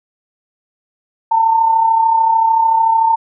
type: tone with amplitude modulation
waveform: sine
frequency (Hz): 901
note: A5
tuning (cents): +41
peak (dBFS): -7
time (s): 1.31-3.16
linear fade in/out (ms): 10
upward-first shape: sine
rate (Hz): 33.5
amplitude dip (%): 50
effects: none